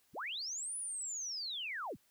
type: linear two-way sweep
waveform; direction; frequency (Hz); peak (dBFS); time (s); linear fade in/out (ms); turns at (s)
sine; up then down; 32.15 to 10000 to 32.15; -38; 0.13-1.97; 50; 0.77
effects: white hiss -72 dBFS RMS until 2.1 s